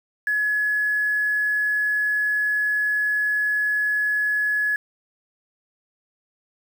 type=tone with quantisation; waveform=sine; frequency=1695 Hz; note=G#6; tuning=35 cents sharp; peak=-19 dBFS; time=0.27-4.76 s; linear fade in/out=2 ms; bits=7; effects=none